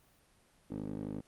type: tone with band-pass filter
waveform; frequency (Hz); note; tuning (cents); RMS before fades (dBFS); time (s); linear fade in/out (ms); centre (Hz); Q
15% pulse; 51.7; G#1; -7; -40; 0.7-1.21; 10; 310; 4.3
effects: pink hiss -67 dBFS RMS until 1.27 s + Opus 32 kbps